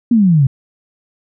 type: exponential sweep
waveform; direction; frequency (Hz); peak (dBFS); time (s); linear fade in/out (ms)
sine; down; 246.4 to 128.3; -7; 0.11-0.47; 5
effects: none